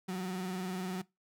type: tone with vibrato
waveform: 35% pulse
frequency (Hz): 185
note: F#3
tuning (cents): 0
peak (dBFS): -33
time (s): 0.08-1.02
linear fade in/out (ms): 10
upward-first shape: square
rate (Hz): 20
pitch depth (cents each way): 46
effects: noise-tail reverb RT60 0.2 s tail -21 dB re dry